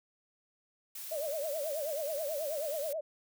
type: noise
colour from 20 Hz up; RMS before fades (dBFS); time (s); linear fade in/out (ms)
blue; -43; 0.95-2.93; 5
type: tone with vibrato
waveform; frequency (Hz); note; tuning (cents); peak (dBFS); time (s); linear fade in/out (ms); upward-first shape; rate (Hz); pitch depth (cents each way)
sine; 602; D5; +43; -33; 1.11-3.01; 10; triangle; 9.3; 180
effects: none